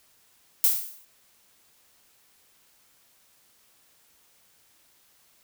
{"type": "noise with exponential decay", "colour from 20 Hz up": "violet", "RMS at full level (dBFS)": -17, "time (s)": [0.64, 1.05], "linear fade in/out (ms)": 0, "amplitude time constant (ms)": 87, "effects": ["white hiss -62 dBFS RMS until 5.43 s"]}